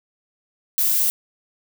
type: noise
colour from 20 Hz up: violet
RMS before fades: -19 dBFS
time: 0.78-1.1 s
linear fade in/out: 0 ms
effects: none